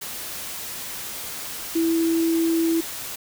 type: tone in noise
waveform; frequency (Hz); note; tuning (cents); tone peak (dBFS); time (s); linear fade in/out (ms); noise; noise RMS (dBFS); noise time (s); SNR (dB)
sine; 329.6; E4; 0; -18; 1.75-2.81; 10; white; -33; 0.01-3.16; +12
effects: none